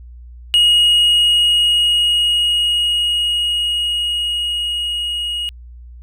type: tone with level ramp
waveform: triangle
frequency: 2883 Hz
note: F#7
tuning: 46 cents flat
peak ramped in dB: -7 to -18 dBFS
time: 0.54-5.49 s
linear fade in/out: 0 ms
effects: added 60 Hz sine -34 dBFS peak until 6.02 s